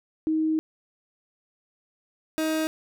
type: tone pair in turn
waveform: sine / 30% pulse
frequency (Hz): 315 / 315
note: D#4 / D#4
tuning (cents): +21 / +21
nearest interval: unison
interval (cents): 0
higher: neither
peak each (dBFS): -21 / -21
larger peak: neither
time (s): 0.27-0.59 / 2.38-2.67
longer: first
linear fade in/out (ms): 0
effects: none